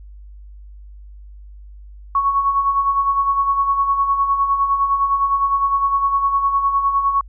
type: tone with tremolo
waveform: sine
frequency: 1110 Hz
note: C#6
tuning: 2 cents sharp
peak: -12 dBFS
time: 2.15-7.21 s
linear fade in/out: 2 ms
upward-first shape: sine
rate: 9.8 Hz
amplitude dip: 55%
effects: added 50 Hz sine -36 dBFS peak until 7.28 s